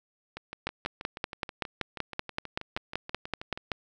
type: two click trains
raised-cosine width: 0.3 ms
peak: -13 / -22 dBFS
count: 17 / 21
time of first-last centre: 0.67-3.718 / 0.37-3.575 s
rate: 5.25 / 6.24 Hz
effects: none